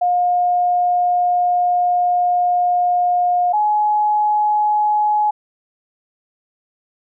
sine tone pair in turn, 713 / 842.8 Hz, F5 / G#5, +36 / +25 cents, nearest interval minor third, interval 289 cents, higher second, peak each -13 dBFS, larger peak neither, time 0.01-3.53 / 3.53-5.31 s, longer first, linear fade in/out 10 ms, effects none

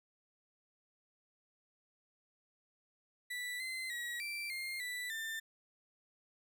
35% pulse tone with pitch steps, 1969 / 2060 / 1915 / 2345 / 2119 / 1975 / 1790 Hz, B6 / C7 / A#6 / D7 / C7 / B6 / A6, -6 / -28 / +46 / -3 / +21 / 0 / +29 cents, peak -37 dBFS, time 3.3-5.4 s, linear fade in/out 10 ms, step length 300 ms, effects none

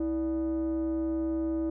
sine tone with frequency modulation, 324.2 Hz, E4, 29 cents flat, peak -25 dBFS, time 0-1.7 s, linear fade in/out 5 ms, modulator 261 Hz, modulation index 0.49, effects tanh soft clip ceiling -25 dBFS

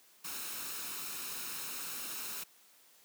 white noise with comb filter, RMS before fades -41 dBFS, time 0.24-2.44 s, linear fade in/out 10 ms, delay 0.75 ms, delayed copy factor +0.5, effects white hiss -63 dBFS RMS until 3.04 s + high-pass 200 Hz 12 dB/octave

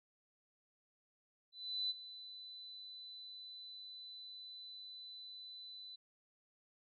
sine tone with ADSR envelope, 4001 Hz, B7, 22 cents sharp, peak -34 dBFS, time 1.52-5.96 s, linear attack 380 ms, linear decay 27 ms, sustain -15 dB, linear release 10 ms, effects none

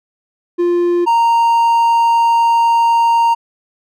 triangle tone pair in turn, 349.2 / 928 Hz, F4 / A#5, 0 / -8 cents, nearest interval octave + perfect fourth, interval 1692 cents, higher second, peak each -9 / -7 dBFS, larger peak second, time 0.58-1.06 / 1.06-3.35 s, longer second, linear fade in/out 20 ms, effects none

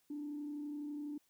sine tone with frequency modulation, 293.7 Hz, D4, in tune, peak -39 dBFS, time 0.1-1.18 s, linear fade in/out 5 ms, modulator 32 Hz, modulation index 0.3, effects tanh soft clip ceiling -35 dBFS + white hiss -75 dBFS RMS until 1.29 s

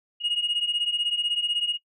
sine beating tone pair, 2863 / 2879 Hz, F7 / F#7, +42 / -48 cents, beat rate 16 Hz, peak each -26 / -23 dBFS, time 0.2-1.78 s, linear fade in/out 50 ms, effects noise-tail reverb RT60 0.1 s tail -21 dB re dry + tanh soft clip ceiling -19 dBFS

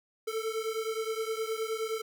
square beating tone pair, 440 / 449.6 Hz, A4 / A4, 0 / +37 cents, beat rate 9.6 Hz, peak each -34 / -36 dBFS, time 0.27-2.02 s, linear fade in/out 10 ms, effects none

